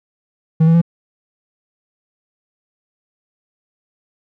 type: tone with pitch steps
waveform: triangle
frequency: 160.3 / 164.52 / 168.85 Hz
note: E3 / E3 / E3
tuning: -48 / -3 / +42 cents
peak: -6 dBFS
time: 0.6-0.816 s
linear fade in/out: 10 ms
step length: 72 ms
effects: none